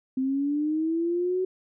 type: linear sweep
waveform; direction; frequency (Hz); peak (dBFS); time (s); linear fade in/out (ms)
sine; up; 258.3 to 375.2; -23; 0.17-1.45; 5
effects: none